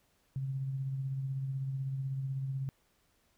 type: tone with tremolo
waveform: sine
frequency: 134.6 Hz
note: C3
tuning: 49 cents sharp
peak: -31 dBFS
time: 0.36-2.69 s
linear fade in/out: 0 ms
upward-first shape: triangle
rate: 16 Hz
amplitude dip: 40%
effects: pink hiss -72 dBFS RMS until 3.37 s